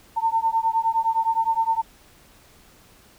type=beating tone pair; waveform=sine; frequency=898 / 907.7 Hz; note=A5 / A#5; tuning=+35 / -46 cents; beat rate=9.7 Hz; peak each=-22 dBFS; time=0.16-1.82 s; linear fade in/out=20 ms; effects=pink hiss -53 dBFS RMS until 3.18 s